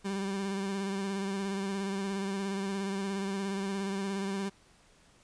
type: tone with vibrato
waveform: 30% pulse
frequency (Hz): 196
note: G3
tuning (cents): 0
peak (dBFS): -29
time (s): 0.04-4.5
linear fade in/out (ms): 20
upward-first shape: sine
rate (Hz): 17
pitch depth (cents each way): 34
effects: pink hiss -62 dBFS RMS until 5.23 s + resampled to 22050 Hz